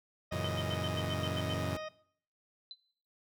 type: harmonic tone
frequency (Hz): 622.3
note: D#5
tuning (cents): 0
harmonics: 1 / 2 / 3 / 4 / 5 / 6 / 8 / 9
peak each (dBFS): -40 / -46 / -50 / -52 / -54 / -56 / -58 / -59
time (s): 0.31-1.89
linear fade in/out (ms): 10
type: chord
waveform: sawtooth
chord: F# dominant seventh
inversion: none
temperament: equal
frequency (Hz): 92.5 / 116.54 / 138.59 / 164.81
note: F#2 / A#2 / C#3 / E3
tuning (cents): 0 / 0 / 0 / 0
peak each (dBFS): -33 / -37 / -37 / -37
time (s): 0.32-1.77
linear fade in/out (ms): 5
type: tone bursts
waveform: sine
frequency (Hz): 3077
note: G7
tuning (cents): -33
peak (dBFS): -37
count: 9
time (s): 0.44-1.539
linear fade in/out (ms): 5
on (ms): 43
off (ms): 89
type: tone with exponential decay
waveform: sine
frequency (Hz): 4032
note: B7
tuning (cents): +35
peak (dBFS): -39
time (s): 2.71-2.79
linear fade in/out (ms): 1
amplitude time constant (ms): 17
effects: noise-tail reverb RT60 0.6 s tail -19 dB re dry